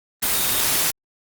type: tone in noise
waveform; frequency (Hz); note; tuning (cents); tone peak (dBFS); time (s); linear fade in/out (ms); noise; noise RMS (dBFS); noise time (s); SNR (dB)
sine; 3700; A#7; -14; -29; 0.31-0.61; 10; white; -20; 0.22-0.91; -12
effects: Opus 24 kbps